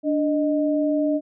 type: tone pair together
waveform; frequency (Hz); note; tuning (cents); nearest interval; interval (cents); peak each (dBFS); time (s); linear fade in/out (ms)
sine; 293.7 / 618.9; D4 / D#5; 0 / -9; octave + minor second; 1291; -20 / -23; 0.03-1.21; 50
effects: none